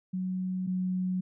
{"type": "tone pair in turn", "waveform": "sine", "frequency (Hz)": [185.1, 184.18], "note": ["F#3", "F#3"], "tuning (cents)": [1, -8], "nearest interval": "unison", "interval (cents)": 9, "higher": "first", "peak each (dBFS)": [-29, -27], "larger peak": "second", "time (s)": [[0.13, 0.67], [0.67, 1.21]], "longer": "neither", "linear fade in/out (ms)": 10, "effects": []}